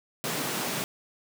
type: high-pass noise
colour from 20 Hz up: pink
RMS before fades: -31 dBFS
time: 0.24-0.84 s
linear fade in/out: 0 ms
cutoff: 130 Hz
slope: 48 dB/octave
effects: none